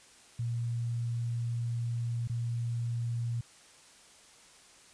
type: tone with dropouts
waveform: sine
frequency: 117.9 Hz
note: A#2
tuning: 20 cents sharp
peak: -30 dBFS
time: 0.39-3.41 s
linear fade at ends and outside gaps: 5 ms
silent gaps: 2.275-2.296 s
effects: white hiss -57 dBFS RMS until 4.93 s + resampled to 22050 Hz